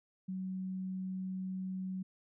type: tone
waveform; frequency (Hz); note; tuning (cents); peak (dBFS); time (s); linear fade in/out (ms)
sine; 187.4; F#3; +22; -36; 0.28-2.03; 10
effects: none